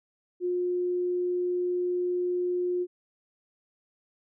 sine tone, 357.5 Hz, F4, 41 cents sharp, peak -25 dBFS, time 0.4-2.87 s, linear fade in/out 50 ms, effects none

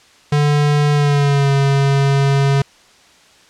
square tone with pitch glide, 146.83 to 138.59 Hz, D3 to C#3, 0 to 0 cents, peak -12 dBFS, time 0.32-2.62 s, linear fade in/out 5 ms, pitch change -100 cents, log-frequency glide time 0.93-1.51 s, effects white hiss -48 dBFS RMS until 3.49 s + low-pass 6000 Hz 12 dB/octave

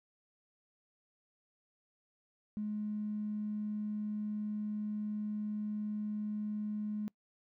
triangle tone with tanh clipping, 210.7 Hz, G#3, 25 cents sharp, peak -34 dBFS, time 2.57-7.08 s, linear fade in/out 0 ms, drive 2 dB, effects noise-tail reverb RT60 0.1 s tail -25 dB re dry

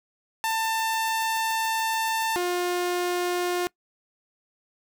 sawtooth tone pair in turn, 893 / 355.4 Hz, A5 / F4, +25 / +30 cents, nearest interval octave + major third, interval 1595 cents, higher first, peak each -20 dBFS, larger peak neither, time 0.44-2.36 / 2.36-3.67 s, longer first, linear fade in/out 0 ms, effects noise-tail reverb RT60 0.1 s tail -23 dB re dry

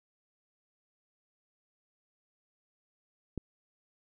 click, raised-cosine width 3 ms, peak -22 dBFS, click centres 3.377 s, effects none

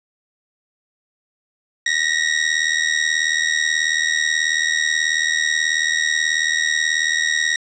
sawtooth ring-modulated tone, 1890 Hz, A#6, 23 cents sharp, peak -10 dBFS, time 1.86-7.56 s, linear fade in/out 2 ms, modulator 39.2 Hz, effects resampled to 16000 Hz + 7-bit

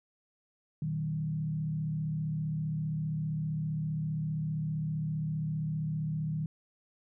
sine tone with frequency modulation, 155.5 Hz, D#3, 1 cent flat, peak -30 dBFS, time 0.82-6.46 s, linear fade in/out 2 ms, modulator 35.2 Hz, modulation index 0.64, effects none

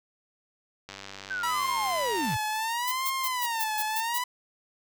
click train, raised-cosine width 0.2 ms, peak -23 dBFS, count 143, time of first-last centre 0.89-2.342 s, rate 97.8 Hz
sine linear sweep, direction down, 1568 to 87.31 Hz, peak -29 dBFS, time 1.3-2.37 s, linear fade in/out 10 ms
sawtooth tone with vibrato, 954 Hz, A#5, 40 cents sharp, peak -24 dBFS, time 1.43-4.24 s, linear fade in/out 5 ms, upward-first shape sine, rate 0.74 Hz, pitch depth 190 cents each way
violet noise bursts, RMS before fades -31 dBFS, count 8, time 2.87-4.188 s, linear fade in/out 10 ms, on 51 ms, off 130 ms
effects none

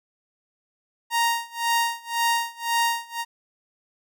sawtooth tone with tremolo, 932.3 Hz, A#5, in tune, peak -15 dBFS, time 1.1-3.25 s, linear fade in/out 50 ms, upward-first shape sine, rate 1.9 Hz, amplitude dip 95%, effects none

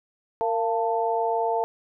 sine tone cluster, 459.5 / 688 / 887 Hz, A#4 / F5 / A5, -25 / -26 / +14 cents, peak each -26 dBFS, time 0.41-1.64 s, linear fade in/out 0 ms, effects none

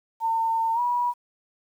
sine tone with pitch glide, 905 to 970 Hz, A5 to B5, +48 to -31 cents, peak -21 dBFS, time 0.2-1.14 s, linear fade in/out 50 ms, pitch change +121 cents, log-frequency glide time 0.74-0.8 s, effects 9-bit

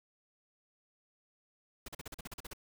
pink noise bursts, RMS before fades -44 dBFS, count 11, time 1.86-2.534 s, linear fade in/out 5 ms, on 24 ms, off 41 ms, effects none

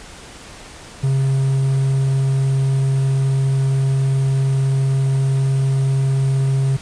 triangle tone with quantisation, 134.8 Hz, C#3, 48 cents flat, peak -12 dBFS, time 1.03-6.77 s, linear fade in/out 10 ms, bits 7, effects pink hiss -38 dBFS RMS until 6.81 s + resampled to 22050 Hz

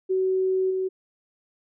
sine tone with level steps, 376.3 Hz, F#4, 29 cents sharp, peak -20 / -23 dBFS, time 0.09-0.89 s, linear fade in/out 20 ms, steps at 0.7 s, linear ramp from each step 10 ms, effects none

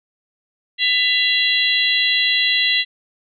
harmonic tone with a mistuned harmonic, 666 Hz, E5, 18 cents sharp, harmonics 3 / 4 / 5 / 6, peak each -20 / -20 / -20 / -20 dBFS, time 0.78-2.85 s, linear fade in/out 50 ms, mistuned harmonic 4, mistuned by +69 cents, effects none

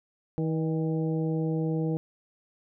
harmonic tone with a mistuned harmonic, 160 Hz, D#3, 49 cents sharp, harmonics 1 / 2 / 3 / 4 / 5, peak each -27 / -31 / -33 / -44 / -45 dBFS, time 0.38-1.97 s, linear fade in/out 0 ms, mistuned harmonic 4, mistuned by -61 cents, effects none

